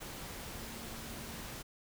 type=tone in noise; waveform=sine; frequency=226.8 Hz; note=A#3; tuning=47 cents flat; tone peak=-52 dBFS; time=0.52-1.48 s; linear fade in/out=20 ms; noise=pink; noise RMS=-45 dBFS; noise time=0-1.63 s; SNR=-10 dB; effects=none